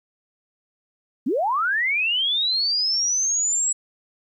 sine linear sweep, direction up, 207.8 to 7800 Hz, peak -19 dBFS, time 1.26-3.73 s, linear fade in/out 10 ms, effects 10-bit

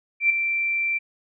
sine tone with ADSR envelope, 2349 Hz, D7, in tune, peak -13 dBFS, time 0.2-0.99 s, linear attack 100 ms, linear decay 4 ms, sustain -8 dB, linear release 20 ms, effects none

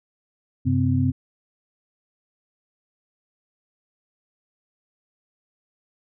sine tone cluster, 96 / 132.3 / 256.4 Hz, G2 / C3 / C4, -36 / +20 / -35 cents, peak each -22 dBFS, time 0.65-1.12 s, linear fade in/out 20 ms, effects none

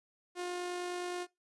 sawtooth tone with amplitude modulation, 356 Hz, F4, 33 cents sharp, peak -31 dBFS, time 0.35-1.27 s, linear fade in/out 50 ms, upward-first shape sine, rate 49.5 Hz, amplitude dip 25%, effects noise-tail reverb RT60 0.2 s tail -22 dB re dry + resampled to 24000 Hz

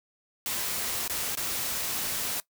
white noise with dropouts, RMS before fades -31 dBFS, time 0.46-2.4 s, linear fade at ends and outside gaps 1 ms, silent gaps 1.078-1.097 / 1.352-1.372 s, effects noise-tail reverb RT60 0.1 s tail -19 dB re dry

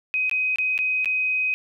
sine tone with dropouts, 2517 Hz, D#7, 19 cents sharp, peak -20 dBFS, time 0.14-1.54 s, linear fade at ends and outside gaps 0 ms, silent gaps 0.296-0.313 / 0.559-0.585 / 0.778-0.789 / 1.046-1.057 s, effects none

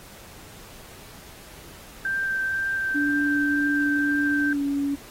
sine tone with vibrato, 1568 Hz, G6, in tune, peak -23 dBFS, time 2.05-4.53 s, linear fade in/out 2 ms, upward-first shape triangle, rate 2 Hz, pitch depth 11 cents each way
sine tone with pitch glide, 290 to 281.9 Hz, D4 to C#4, -22 to +29 cents, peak -22 dBFS, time 2.94-4.96 s, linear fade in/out 20 ms, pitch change -49 cents, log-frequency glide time 4.51-4.62 s
effects pink hiss -46 dBFS RMS until 5.1 s + AAC 48 kbps

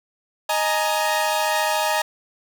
sawtooth chord, D# suspended fourth, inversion none, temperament equal with one note detuned, 622.3 / 838.3 / 932.3 Hz, D#5 / G#5 / A#5, 0 / +16 / 0 cents, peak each -20 dBFS, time 0.49-2.02 s, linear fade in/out 5 ms, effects none

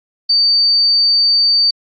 sine tone, 4600 Hz, D8, 37 cents flat, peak -9 dBFS, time 0.29-1.71 s, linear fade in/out 10 ms, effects AAC 64 kbps

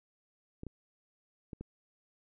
clicks, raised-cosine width 3 ms, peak -29 dBFS, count 4, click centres 0.634 / 0.667 / 1.532 / 1.61 s, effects none

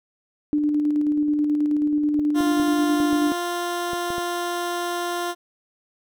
sine tone with tremolo, 296.9 Hz, D4, 19 cents sharp, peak -17 dBFS, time 0.53-3.32 s, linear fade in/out 0 ms, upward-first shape square, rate 9.3 Hz, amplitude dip 25%
clicks, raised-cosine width 2 ms, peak -21 dBFS, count 8, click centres 2.192 / 2.406 / 2.599 / 3.002 / 3.13 / 3.933 / 4.104 / 4.182 s
15% pulse tone, 349.2 Hz, F4, in tune, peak -18 dBFS, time 2.34-5.35 s, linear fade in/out 50 ms
effects none

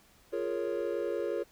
triangle chord, Bb minor seventh, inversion second, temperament equal, 349.2 / 415.3 / 466.2 / 554.4 Hz, F4 / Ab4 / Bb4 / Db5, 0 / 0 / 0 / 0 cents, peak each -34 dBFS, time 0.32-1.44 s, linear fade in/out 20 ms, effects pink hiss -62 dBFS RMS until 1.51 s

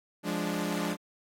sawtooth chord, D diminished, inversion first, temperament equal, 174.61 / 207.7 / 293.7 Hz, F3 / Ab3 / D4, 0 / 0 / 0 cents, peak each -30 dBFS, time 0.23-0.97 s, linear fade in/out 50 ms, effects AAC 48 kbps

